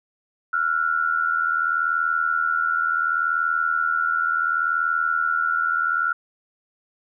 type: tone pair together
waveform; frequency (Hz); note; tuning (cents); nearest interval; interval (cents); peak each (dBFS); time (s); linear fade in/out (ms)
sine; 1357.3 / 1438; F6 / F#6; -50 / -50; minor second; 100; -22; 0.53-6.13; 5
effects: none